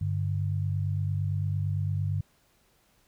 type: tone pair together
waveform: sine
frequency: 98 / 146.83 Hz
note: G2 / D3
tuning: 0 / 0 cents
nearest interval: perfect fifth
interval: 700 cents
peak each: -27 / -31 dBFS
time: 0.01-2.21 s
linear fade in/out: 5 ms
effects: pink hiss -66 dBFS RMS until 3.07 s